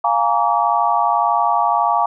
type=chord; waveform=sine; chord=Bb dominant seventh; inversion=second; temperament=equal with one note detuned; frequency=698.5 / 830.6 / 932.3 / 1145.2 Hz; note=F5 / Ab5 / Bb5 / D6; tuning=0 / 0 / 0 / -44 cents; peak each=-19 dBFS; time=0.04-2.06 s; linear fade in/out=5 ms; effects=none